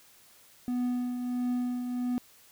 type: tone with tremolo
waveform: triangle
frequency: 246.9 Hz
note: B3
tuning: in tune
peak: -24 dBFS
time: 0.68-2.18 s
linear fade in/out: 0 ms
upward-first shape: triangle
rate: 1.5 Hz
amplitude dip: 50%
effects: white hiss -58 dBFS RMS until 2.51 s